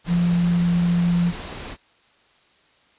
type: tone in noise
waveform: sine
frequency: 173.6 Hz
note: F3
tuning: 10 cents flat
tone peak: -16 dBFS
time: 0.07-1.33 s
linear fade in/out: 50 ms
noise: pink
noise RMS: -34 dBFS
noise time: 0.04-1.77 s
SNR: +15 dB
effects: white hiss -58 dBFS RMS until 2.98 s + resampled to 8000 Hz